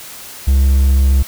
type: tone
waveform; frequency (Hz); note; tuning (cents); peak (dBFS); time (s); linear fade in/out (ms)
triangle; 67.4; C#2; -48; -6; 0.47-1.23; 10
effects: white hiss -33 dBFS RMS until 1.27 s